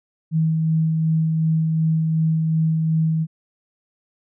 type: tone with tremolo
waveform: sine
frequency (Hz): 160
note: D#3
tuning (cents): +49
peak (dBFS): -15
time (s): 0.31-3.27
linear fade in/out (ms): 50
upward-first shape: sine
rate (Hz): 2.7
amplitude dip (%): 25
effects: none